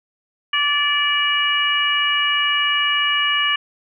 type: harmonic tone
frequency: 581 Hz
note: D5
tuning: 19 cents flat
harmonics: 2 / 3 / 4 / 5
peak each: -23 / -22 / -23 / -19 dBFS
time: 0.53-3.56 s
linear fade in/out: 5 ms
effects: none